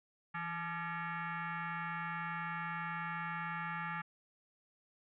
sine tone with frequency modulation, 166.9 Hz, E3, 22 cents sharp, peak -37 dBFS, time 0.34-4.02 s, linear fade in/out 10 ms, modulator 512 Hz, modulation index 3.8, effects none

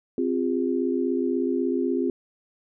sine chord, F minor, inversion second, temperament equal with one note detuned, 261.6 / 349.2 / 405.6 Hz, C4 / F4 / Ab4, 0 / 0 / -41 cents, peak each -25 / -26 / -28 dBFS, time 0.18-2.1 s, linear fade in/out 2 ms, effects none

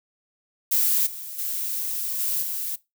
violet noise with level steps, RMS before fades -21 / -36 / -28 / -25 / -29 dBFS, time 0.71-2.76 s, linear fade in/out 10 ms, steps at 1.06 / 1.38 / 2.19 / 2.42 s, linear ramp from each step 10 ms, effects noise-tail reverb RT60 0.2 s tail -19 dB re dry

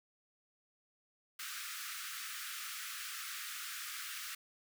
pink high-pass noise, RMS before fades -44 dBFS, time 1.39-4.35 s, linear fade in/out 5 ms, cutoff 1200 Hz, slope 96 dB/octave, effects none

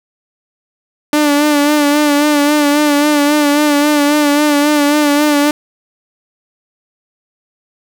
sawtooth tone with vibrato, 293.7 Hz, D4, in tune, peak -5 dBFS, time 1.13-5.51 s, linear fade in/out 2 ms, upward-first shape sine, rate 3.7 Hz, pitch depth 41 cents each way, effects none

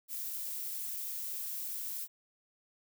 violet noise, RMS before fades -39 dBFS, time 0.08-2.08 s, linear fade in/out 50 ms, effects none

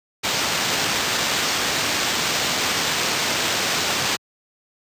blue noise with sample-and-hold, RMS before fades -22 dBFS, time 0.23-4.17 s, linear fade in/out 20 ms, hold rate 11025 Hz, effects high-pass 100 Hz 12 dB/octave + resampled to 32000 Hz

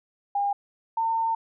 sine tone pair in turn, 807 / 905.8 Hz, G#5 / A#5, -50 / -50 cents, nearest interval major second, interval 200 cents, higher second, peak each -22 dBFS, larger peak neither, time 0.35-0.53 / 0.97-1.35 s, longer second, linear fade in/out 5 ms, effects none

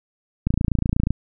click train, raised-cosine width 5 ms, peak -7 dBFS, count 19, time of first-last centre 0.47-1.106 s, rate 28.3 Hz, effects none

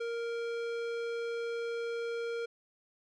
square tone with low-pass filter, 466.2 Hz, A#4, in tune, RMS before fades -36 dBFS, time 0-2.46 s, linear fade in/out 10 ms, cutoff 3800 Hz, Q 0.6, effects none

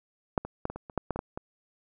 clicks, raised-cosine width 1 ms, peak -10 / -22 / -15 / -23 / -25 / -28 / -13 / -15 / -20 / -16 / -21 dBFS, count 11, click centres 0.378 / 0.45 / 0.654 / 0.7 / 0.76 / 0.898 / 0.977 / 1.107 / 1.16 / 1.191 / 1.375 s, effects none

